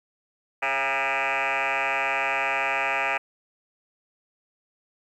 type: tone with frequency modulation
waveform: sine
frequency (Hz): 1611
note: G6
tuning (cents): +47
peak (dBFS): -21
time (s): 0.62-3.18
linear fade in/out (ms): 10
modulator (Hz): 133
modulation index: 7.6
effects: tanh soft clip ceiling -19 dBFS + 10-bit